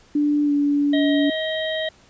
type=tone with pitch glide; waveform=sine; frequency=293.7 to 288 Hz; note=D4 to D4; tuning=0 to -34 cents; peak=-16 dBFS; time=0.15-1.3 s; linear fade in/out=5 ms; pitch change=-34 cents; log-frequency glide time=0.44-0.52 s
type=harmonic tone; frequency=633 Hz; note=D#5; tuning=30 cents sharp; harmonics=1 / 3 / 5 / 6; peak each=-24 / -29 / -31 / -32 dBFS; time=0.93-1.89 s; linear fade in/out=5 ms
effects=pink hiss -53 dBFS RMS until 2.09 s + resampled to 16000 Hz